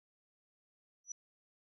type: tone with exponential growth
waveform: sine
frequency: 5900 Hz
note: F#8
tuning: 6 cents flat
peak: -36 dBFS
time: 1.04-1.12 s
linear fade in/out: 5 ms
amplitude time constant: 16 ms
effects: none